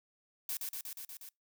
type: noise with echo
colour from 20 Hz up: blue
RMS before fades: -37 dBFS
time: 0.49-0.57 s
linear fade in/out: 2 ms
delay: 120 ms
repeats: 6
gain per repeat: -2 dB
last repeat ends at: 1.29 s
effects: noise-tail reverb RT60 0.2 s tail -26 dB re dry